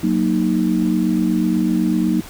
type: chord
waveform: sine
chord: D# minor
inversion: first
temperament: equal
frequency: 185 / 233.1 / 311.1 Hz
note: F#3 / A#3 / D#4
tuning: 0 / 0 / 0 cents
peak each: -19 dBFS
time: 0.03-2.21 s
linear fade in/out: 5 ms
effects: added 88 Hz sine -44 dBFS peak until 2.29 s + pink hiss -38 dBFS RMS until 2.29 s